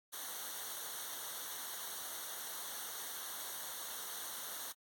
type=noise with comb filter; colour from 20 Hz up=white; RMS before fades=-44 dBFS; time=0.12-4.73 s; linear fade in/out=20 ms; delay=0.4 ms; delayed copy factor=-0.8; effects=AAC 64 kbps